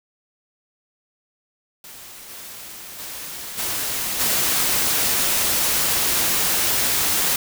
white noise with level steps, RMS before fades -40 / -37 / -33 / -25 / -20 dBFS, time 1.84-7.36 s, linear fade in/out 2 ms, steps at 2.28 / 2.98 / 3.57 / 4.19 s, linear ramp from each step 20 ms, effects none

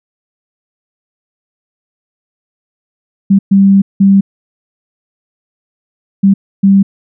sine tone bursts at uneven times, 196.1 Hz, G3, 1 cent sharp, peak -3 dBFS, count 5, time 3.3-3.39 / 3.51-3.82 / 4-4.21 / 6.23-6.34 / 6.63-6.83 s, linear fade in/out 10 ms, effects none

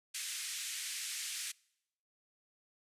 white band-pass noise, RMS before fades -41 dBFS, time 0.14-1.52 s, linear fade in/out 10 ms, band 1800 to 10000 Hz, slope 24 dB/octave, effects noise-tail reverb RT60 0.8 s tail -25 dB re dry + resampled to 32000 Hz

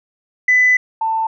sine tone pair in turn, 2000 / 890.9 Hz, B6 / A5, +21 / +21 cents, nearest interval octave + major second, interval 1400 cents, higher first, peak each -8 / -15 dBFS, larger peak first, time 0.48-0.77 / 1.01-1.27 s, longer first, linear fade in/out 5 ms, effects tanh soft clip ceiling -5 dBFS

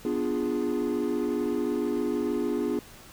triangle chord, B diminished seventh, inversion none, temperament equal, 246.9 / 293.7 / 349.2 / 415.3 Hz, B3 / D4 / F4 / Ab4, 0 / 0 / 0 / 0 cents, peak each -28 dBFS, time 0.05-2.79 s, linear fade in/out 2 ms, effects tanh soft clip ceiling -18 dBFS + pink hiss -49 dBFS RMS until 3.12 s

